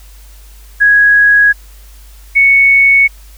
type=tone pair in turn; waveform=sine; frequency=1661.2 / 2217 Hz; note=G#6 / C#7; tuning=0 / 0 cents; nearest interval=perfect fourth; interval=500 cents; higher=second; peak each=-4 dBFS; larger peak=neither; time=0.8-1.53 / 2.35-3.08 s; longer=neither; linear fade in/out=20 ms; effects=added 50 Hz sine -34 dBFS peak until 3.37 s + white hiss -44 dBFS RMS until 3.37 s